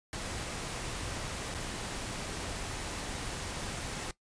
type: noise with dropouts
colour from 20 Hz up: pink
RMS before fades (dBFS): -38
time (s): 0.13-4.11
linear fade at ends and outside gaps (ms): 1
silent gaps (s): 1.542-1.547
effects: noise-tail reverb RT60 0.1 s tail -17 dB re dry + resampled to 22050 Hz